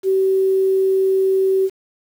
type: tone with quantisation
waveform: sine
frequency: 382.8 Hz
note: G4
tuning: 41 cents flat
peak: -13 dBFS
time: 0.03-1.7 s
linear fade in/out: 50 ms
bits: 7
effects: none